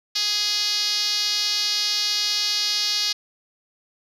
5% pulse tone with band-pass filter, 415.3 Hz, G#4, in tune, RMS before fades -23 dBFS, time 0.15-3.13 s, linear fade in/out 10 ms, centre 4800 Hz, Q 3, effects none

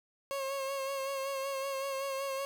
30% pulse tone with vibrato, 544 Hz, C#5, 33 cents flat, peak -31 dBFS, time 0.31-2.45 s, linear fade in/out 0 ms, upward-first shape sine, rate 5.3 Hz, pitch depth 33 cents each way, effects none

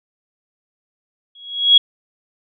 sine tone with exponential growth, 3322 Hz, G#7, in tune, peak -3 dBFS, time 1.35-1.78 s, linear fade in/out 5 ms, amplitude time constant 92 ms, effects none

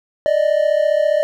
triangle tone pair together, 587.4 / 622.3 Hz, D5 / D#5, 0 / 0 cents, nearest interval minor second, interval 100 cents, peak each -14 / -14 dBFS, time 0.26-1.23 s, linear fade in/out 0 ms, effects none

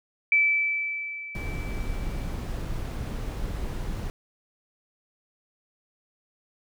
sine tone with exponential decay, 2315 Hz, D7, 25 cents flat, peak -16 dBFS, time 0.32-2.35 s, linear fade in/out 2 ms, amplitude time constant 440 ms
brown noise, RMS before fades -31 dBFS, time 1.35-4.1 s, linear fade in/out 0 ms
effects none

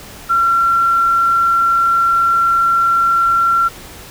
sine tone, 1364 Hz, F6, 41 cents flat, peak -10 dBFS, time 0.29-3.69 s, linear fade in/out 20 ms, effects pink hiss -35 dBFS RMS until 4.1 s

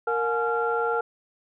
sine tone cluster, 464.4 / 720 / 847 / 1380 Hz, A#4 / F#5 / G#5 / F6, -7 / -47 / +34 / -21 cents, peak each -25 / -32 / -29 / -27 dBFS, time 0.07-1.01 s, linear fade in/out 5 ms, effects tanh soft clip ceiling -12 dBFS

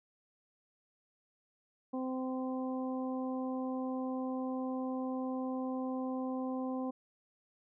harmonic tone, 258.5 Hz, C4, 21 cents flat, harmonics 1 / 2 / 3 / 4, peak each -35 / -41 / -45 / -47 dBFS, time 1.93-6.91 s, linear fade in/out 10 ms, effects none

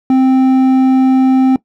sine tone with hard clipping, 261.6 Hz, C4, in tune, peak -8 dBFS, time 0.1-1.56 s, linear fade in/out 2 ms, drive 6 dB, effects noise-tail reverb RT60 0.1 s tail -19 dB re dry

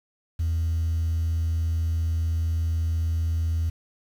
sine tone, 82.1 Hz, E2, 6 cents flat, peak -20 dBFS, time 0.39-3.7 s, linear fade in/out 10 ms, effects tanh soft clip ceiling -20 dBFS + 8-bit

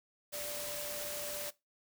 sine tone in noise, 587.3 Hz, D5, in tune, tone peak -43 dBFS, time 0.32-1.51 s, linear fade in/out 20 ms, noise white, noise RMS -41 dBFS, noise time 0.32-1.51 s, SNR -5 dB, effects noise-tail reverb RT60 0.2 s tail -19 dB re dry

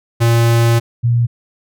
square / sine tone pair in turn, 116.54 / 118.85 Hz, A#2 / A#2, 0 / +34 cents, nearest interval unison, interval 34 cents, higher second, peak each -10 dBFS, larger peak neither, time 0.2-0.8 / 1.03-1.27 s, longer first, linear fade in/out 20 ms, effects none

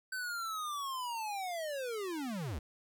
square linear sweep, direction down, 1540 to 60.1 Hz, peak -37 dBFS, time 0.12-2.59 s, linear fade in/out 5 ms, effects none

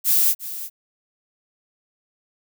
violet noise with echo, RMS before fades -17 dBFS, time 0.04-0.35 s, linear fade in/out 50 ms, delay 350 ms, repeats 1, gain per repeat -14 dB, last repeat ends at 0.7 s, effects none

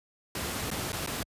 pink noise with dropouts, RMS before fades -33 dBFS, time 0.35-1.23 s, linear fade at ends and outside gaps 2 ms, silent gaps 0.704-0.713 / 0.921-0.929 / 1.063-1.073 s, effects high-pass 60 Hz 12 dB/octave + resampled to 32000 Hz

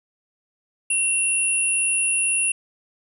sine tone pair together, 2730 / 9808 Hz, F7 / D#9, -40 / -26 cents, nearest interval octave + minor seventh, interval 2214 cents, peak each -23 / -20 dBFS, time 0.9-2.52 s, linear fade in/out 5 ms, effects none

